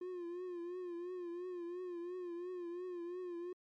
triangle tone with vibrato, 353.9 Hz, F4, 23 cents sharp, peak -39 dBFS, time 0.01-3.53 s, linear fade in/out 5 ms, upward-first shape triangle, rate 2.9 Hz, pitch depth 77 cents each way, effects MP3 48 kbps

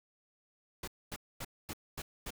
pink noise bursts, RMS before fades -41 dBFS, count 6, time 0.83-2.306 s, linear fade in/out 5 ms, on 46 ms, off 240 ms, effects none

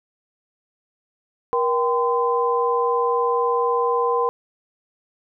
sine tone cluster, 475.9 / 780 / 1024 Hz, A#4 / G5 / C6, +36 / -9 / -38 cents, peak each -20 / -27 / -21 dBFS, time 1.53-4.29 s, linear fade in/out 0 ms, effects none

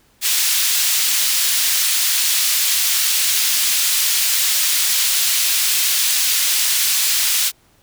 pink high-pass noise, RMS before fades -17 dBFS, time 0.21-7.52 s, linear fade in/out 50 ms, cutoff 3300 Hz, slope 12 dB/octave, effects pink hiss -56 dBFS RMS until 7.82 s

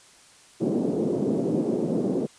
white band-pass noise, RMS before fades -25 dBFS, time 0.6-2.27 s, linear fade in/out 20 ms, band 170 to 420 Hz, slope 24 dB/octave, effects white hiss -53 dBFS RMS until 2.38 s + resampled to 22050 Hz

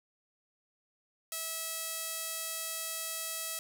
sawtooth tone with band-pass filter, 650 Hz, E5, 24 cents flat, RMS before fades -38 dBFS, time 1.32-3.59 s, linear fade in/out 2 ms, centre 12000 Hz, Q 0.81, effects none

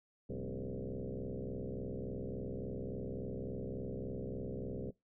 sine tone with frequency modulation, 138.59 Hz, C#3, in tune, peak -38 dBFS, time 0.29-4.91 s, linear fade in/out 10 ms, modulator 63.5 Hz, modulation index 6.1, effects noise-tail reverb RT60 0.2 s tail -21 dB re dry

